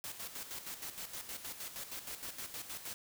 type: noise with tremolo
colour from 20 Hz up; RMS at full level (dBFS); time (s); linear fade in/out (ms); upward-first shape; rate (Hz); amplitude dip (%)
white; -43; 0.04-2.94; 0; square; 6.4; 60
effects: none